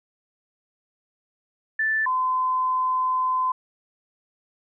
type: tone pair in turn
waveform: sine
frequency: 1760 / 1024.3 Hz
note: A6 / C6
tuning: 0 / -37 cents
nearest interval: major sixth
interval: 937 cents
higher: first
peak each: -20 dBFS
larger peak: neither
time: 1.79-2.06 / 2.06-3.52 s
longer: second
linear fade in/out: 5 ms
effects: none